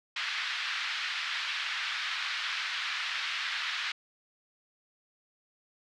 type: band-pass noise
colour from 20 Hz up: pink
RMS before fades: -34 dBFS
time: 0.16-3.92 s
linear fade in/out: 5 ms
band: 1400 to 4200 Hz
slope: 24 dB/octave
effects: none